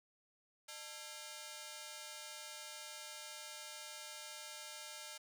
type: ring-modulated tone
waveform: 5% pulse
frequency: 748 Hz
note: F#5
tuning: 19 cents sharp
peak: -33 dBFS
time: 0.68-5.18 s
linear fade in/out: 10 ms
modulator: 143 Hz
effects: none